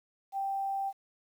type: tone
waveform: sine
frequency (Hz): 784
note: G5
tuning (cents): 0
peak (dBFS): -30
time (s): 0.32-0.93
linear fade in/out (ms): 50
effects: 10-bit